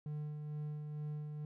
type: tone with tremolo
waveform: triangle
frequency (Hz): 150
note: D3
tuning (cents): +37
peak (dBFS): -36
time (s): 0.06-1.45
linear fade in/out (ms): 2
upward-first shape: sine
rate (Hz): 2.2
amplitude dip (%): 35
effects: none